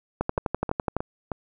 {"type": "two click trains", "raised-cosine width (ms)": 1, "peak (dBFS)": [-14, -10], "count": [4, 10], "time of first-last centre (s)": [[0.38, 1.317], [0.21, 0.966]], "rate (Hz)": [3.2, 11.9], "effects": []}